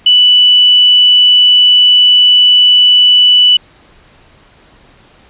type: tone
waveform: sine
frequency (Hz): 2970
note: F#7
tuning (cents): +6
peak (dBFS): -3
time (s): 0.06-3.57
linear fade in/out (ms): 5
effects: pink hiss -44 dBFS RMS until 5.29 s + resampled to 8000 Hz